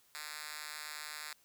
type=tone with high-pass filter; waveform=5% pulse; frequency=151.3 Hz; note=D#3; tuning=48 cents flat; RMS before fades=-45 dBFS; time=0.15-1.33 s; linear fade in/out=0 ms; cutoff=2100 Hz; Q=0.73; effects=white hiss -68 dBFS RMS until 1.44 s